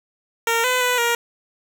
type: tone with pitch steps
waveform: 10% pulse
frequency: 460.7 / 504 / 496.3 / 471.2 Hz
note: A#4 / B4 / B4 / A#4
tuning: -20 / +35 / +8 / +19 cents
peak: -9 dBFS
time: 0.47-1.15 s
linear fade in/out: 2 ms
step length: 170 ms
effects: none